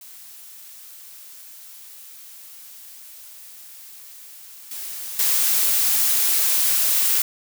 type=noise with level steps; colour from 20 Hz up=blue; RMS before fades=-42 / -32 / -19 dBFS; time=0.01-7.22 s; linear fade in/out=2 ms; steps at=4.71 / 5.19 s; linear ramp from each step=2 ms; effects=none